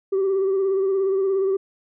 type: tone with vibrato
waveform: sine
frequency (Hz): 386.6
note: G4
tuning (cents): -24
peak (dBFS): -16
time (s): 0.12-1.57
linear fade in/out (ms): 10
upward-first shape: sine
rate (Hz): 17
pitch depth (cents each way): 36
effects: tanh soft clip ceiling -16 dBFS